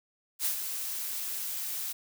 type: noise with ADSR envelope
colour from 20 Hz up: blue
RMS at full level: -28 dBFS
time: 0.39-1.93 s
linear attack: 62 ms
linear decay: 100 ms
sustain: -7 dB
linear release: 12 ms
effects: none